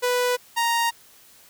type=tone pair in turn; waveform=sawtooth; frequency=493.9 / 932.4 Hz; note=B4 / A#5; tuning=0 / 0 cents; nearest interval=major seventh; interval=1100 cents; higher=second; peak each=-16 dBFS; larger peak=neither; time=0.02-0.37 / 0.56-0.91 s; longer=neither; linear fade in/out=20 ms; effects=white hiss -52 dBFS RMS until 1.49 s